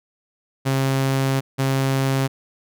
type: tone pair in turn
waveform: sawtooth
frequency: 134.6 / 134.6 Hz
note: C3 / C3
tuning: +49 / +49 cents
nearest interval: unison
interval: 0 cents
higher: neither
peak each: -14 dBFS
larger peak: neither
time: 0.65-1.41 / 1.58-2.28 s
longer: first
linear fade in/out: 20 ms
effects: none